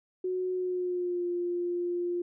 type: tone with pitch glide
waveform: sine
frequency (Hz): 367.9 to 350.9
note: F#4 to F4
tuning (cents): -10 to +8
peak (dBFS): -28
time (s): 0.24-2.22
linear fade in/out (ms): 5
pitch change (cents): -82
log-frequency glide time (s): 0.53-1.26
effects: none